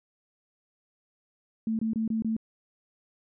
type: tone bursts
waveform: sine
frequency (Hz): 222.4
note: A3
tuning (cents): +19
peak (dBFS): -25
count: 5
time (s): 1.67-2.366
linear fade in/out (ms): 2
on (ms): 120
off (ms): 24
effects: none

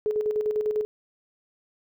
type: tone with tremolo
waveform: sine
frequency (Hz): 425.2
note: G#4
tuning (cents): +41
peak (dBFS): -21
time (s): 0.06-0.85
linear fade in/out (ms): 0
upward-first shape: square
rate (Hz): 10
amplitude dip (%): 50
effects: none

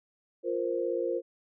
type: chord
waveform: sine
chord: F suspended fourth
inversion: none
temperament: equal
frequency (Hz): 349.2 / 466.2 / 523.3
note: F4 / Bb4 / C5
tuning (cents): 0 / 0 / 0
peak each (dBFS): -32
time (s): 0.43-1.22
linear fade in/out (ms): 50
effects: none

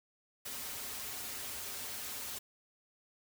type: noise with comb filter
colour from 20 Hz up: white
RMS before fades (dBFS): -42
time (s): 0.45-2.39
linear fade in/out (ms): 10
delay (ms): 6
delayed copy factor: -1
effects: none

